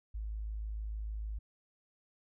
sine tone, 53.3 Hz, G#1, 46 cents sharp, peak -36 dBFS, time 0.14-1.39 s, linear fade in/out 10 ms, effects none

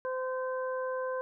harmonic tone, 515 Hz, C5, 28 cents flat, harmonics 1 / 2 / 3, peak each -32 / -38 / -42 dBFS, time 0.05-1.21 s, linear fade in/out 0 ms, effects none

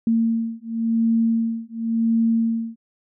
sine beating tone pair, 227.3 / 228.23 Hz, A#3 / A#3, -43 / -36 cents, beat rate 0.93 Hz, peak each -21 dBFS, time 0.07-2.76 s, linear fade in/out 2 ms, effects none

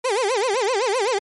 30% pulse tone with vibrato, 452.7 Hz, A4, 49 cents sharp, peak -16 dBFS, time 0.04-1.19 s, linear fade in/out 10 ms, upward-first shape sine, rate 7.8 Hz, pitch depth 270 cents each way, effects MP3 48 kbps

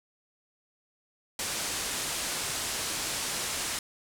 white low-pass noise, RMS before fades -33 dBFS, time 1.39-3.79 s, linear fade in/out 2 ms, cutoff 10000 Hz, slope 24 dB/octave, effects none

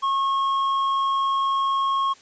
sine tone with hard clipping, 1089 Hz, C#6, 31 cents flat, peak -21 dBFS, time 0.02-2.14 s, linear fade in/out 20 ms, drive 5 dB, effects white hiss -51 dBFS RMS until 2.21 s + resampled to 16000 Hz

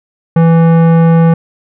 sine tone with tanh clipping, 165.4 Hz, E3, 6 cents sharp, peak -6 dBFS, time 0.36-1.34 s, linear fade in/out 5 ms, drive 16 dB, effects none

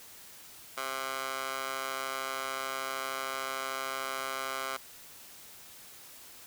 15% pulse tone with high-pass filter, 133.3 Hz, C3, 33 cents sharp, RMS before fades -36 dBFS, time 0.77-4.77 s, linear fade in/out 5 ms, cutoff 940 Hz, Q 1.7, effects white hiss -51 dBFS RMS until 6.46 s

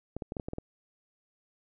clicks, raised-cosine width 2 ms, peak -22 dBFS, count 8, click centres 0.166 / 0.222 / 0.321 / 0.368 / 0.398 / 0.485 / 0.534 / 0.584 s, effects none

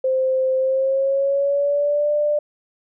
sine tone with pitch glide, 522 to 592.7 Hz, C5 to D5, -4 to +16 cents, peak -16 dBFS, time 0.04-2.39 s, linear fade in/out 5 ms, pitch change +220 cents, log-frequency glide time 0.57-2.11 s, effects none

